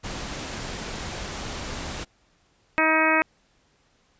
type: noise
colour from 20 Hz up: pink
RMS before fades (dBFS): -33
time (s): 0.03-2.05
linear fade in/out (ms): 20
type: harmonic tone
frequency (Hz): 316.6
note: D#4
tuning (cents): +30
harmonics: 1 / 2 / 3 / 4 / 5 / 6 / 7 / 8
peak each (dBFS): -26 / -26 / -26 / -26 / -26 / -26 / -26 / -26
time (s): 2.78-3.22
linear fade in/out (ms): 0
effects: pink hiss -64 dBFS RMS until 4.19 s + resampled to 16000 Hz